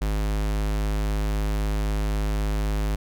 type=tone; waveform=square; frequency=51.91 Hz; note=G#1; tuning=in tune; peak=-23 dBFS; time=0.01-2.96 s; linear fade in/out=10 ms; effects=none